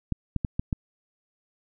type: clicks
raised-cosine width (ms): 5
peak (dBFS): -13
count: 5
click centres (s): 0.123 / 0.363 / 0.448 / 0.595 / 0.728
effects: none